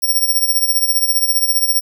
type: tone with tremolo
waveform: 5% pulse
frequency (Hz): 5550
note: F8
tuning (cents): -12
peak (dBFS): -4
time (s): 0.02-1.81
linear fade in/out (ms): 20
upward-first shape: triangle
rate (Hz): 15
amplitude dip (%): 80
effects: none